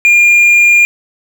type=tone with hard clipping; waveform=triangle; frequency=2409 Hz; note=D7; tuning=43 cents sharp; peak=-5 dBFS; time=0.05-0.85 s; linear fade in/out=0 ms; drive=6 dB; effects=none